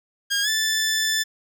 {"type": "tone with pitch glide", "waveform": "15% pulse", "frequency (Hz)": [1620, 1756.4], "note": ["G#6", "A6"], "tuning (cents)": [-43, -4], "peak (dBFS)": -14, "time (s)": [0.3, 1.24], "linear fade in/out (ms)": 20, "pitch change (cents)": 139, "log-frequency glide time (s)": [0.42, 0.49], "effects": []}